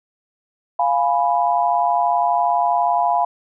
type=chord; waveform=sine; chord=F diminished; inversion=none; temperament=equal; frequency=698.5 / 830.6 / 987.8 Hz; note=F5 / Ab5 / Cb6; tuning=0 / 0 / 0 cents; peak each=-18 / -20 / -20 dBFS; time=0.79-3.25 s; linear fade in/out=5 ms; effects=none